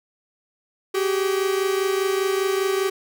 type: tone pair together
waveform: 45% pulse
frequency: 382.4 / 407.4 Hz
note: G4 / G#4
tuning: -43 / -33 cents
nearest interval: minor second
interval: 110 cents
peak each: -21 / -26 dBFS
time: 0.94-2.9 s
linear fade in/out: 10 ms
effects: none